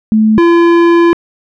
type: tone pair in turn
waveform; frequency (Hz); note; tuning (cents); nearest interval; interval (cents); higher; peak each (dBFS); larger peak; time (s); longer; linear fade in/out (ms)
sine / square; 217.4 / 340.1; A3 / F4; -21 / -46; minor sixth; 775; second; -5; neither; 0.12-0.38 / 0.38-1.13; second; 0
effects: low-pass 2000 Hz 12 dB/octave